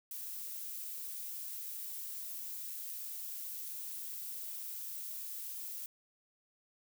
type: noise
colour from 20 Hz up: violet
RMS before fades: -43 dBFS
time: 0.11-5.86 s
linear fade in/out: 2 ms
effects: none